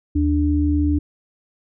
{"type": "tone pair together", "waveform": "sine", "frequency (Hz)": [78, 294.5], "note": ["D#2", "D4"], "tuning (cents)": [5, 5], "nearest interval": "octave + major seventh", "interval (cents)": 2300, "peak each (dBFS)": -18, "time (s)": [0.15, 0.99], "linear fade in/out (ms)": 10, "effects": []}